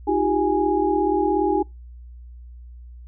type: tone cluster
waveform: sine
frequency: 314.4 / 358.2 / 395.2 / 829 Hz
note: D#4 / F4 / G4 / G#5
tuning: +18 / +44 / +14 / -3 cents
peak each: -23 dBFS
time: 0.07-1.63 s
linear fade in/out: 10 ms
effects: noise-tail reverb RT60 0.2 s tail -24 dB re dry + added 60 Hz sine -38 dBFS peak until 3.07 s